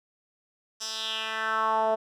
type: tone with band-pass filter sweep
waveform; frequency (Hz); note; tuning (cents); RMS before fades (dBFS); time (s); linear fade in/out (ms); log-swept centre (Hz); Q
10% pulse; 220.5; A3; +4; -28; 0.8-1.96; 20; 5900 to 620; 3.2
effects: none